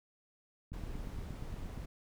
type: click train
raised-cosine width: 5 ms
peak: -31 dBFS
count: 10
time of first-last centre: 0.72-1.776 s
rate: 8.52 Hz
type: noise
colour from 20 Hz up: brown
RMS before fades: -43 dBFS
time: 0.73-1.86 s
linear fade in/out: 10 ms
effects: none